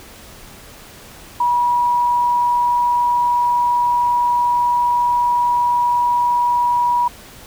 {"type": "tone", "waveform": "sine", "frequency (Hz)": 967, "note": "B5", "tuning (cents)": -37, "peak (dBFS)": -13, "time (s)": [1.4, 7.08], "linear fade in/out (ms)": 5, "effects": ["pink hiss -40 dBFS RMS until 7.46 s"]}